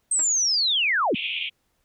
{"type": "linear sweep", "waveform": "sine", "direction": "down", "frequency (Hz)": [8372, 164.81], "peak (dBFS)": -19, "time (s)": [0.11, 1.15], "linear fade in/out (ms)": 5}
{"type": "tone with exponential decay", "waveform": "10% pulse", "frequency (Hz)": 319.3, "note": "D#4", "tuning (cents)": 45, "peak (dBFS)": -26, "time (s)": [0.19, 0.29], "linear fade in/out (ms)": 2, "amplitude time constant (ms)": 20}
{"type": "band-pass noise", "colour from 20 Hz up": "pink", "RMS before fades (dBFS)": -29, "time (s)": [1.14, 1.5], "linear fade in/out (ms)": 20, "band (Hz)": [2300, 3400], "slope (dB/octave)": 96}
{"effects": ["pink hiss -71 dBFS RMS until 1.84 s"]}